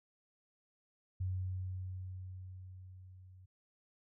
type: tone with level ramp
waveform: sine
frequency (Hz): 92.7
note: F#2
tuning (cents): +4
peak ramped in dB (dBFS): -33 to -55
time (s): 1.2-3.46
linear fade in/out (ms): 10
effects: none